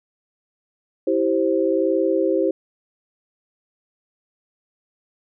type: tone cluster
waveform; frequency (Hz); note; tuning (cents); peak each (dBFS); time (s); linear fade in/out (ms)
sine; 327.3 / 388.6 / 527; E4 / G4 / C5; -12 / -15 / +12; -21; 1.07-2.51; 5
effects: none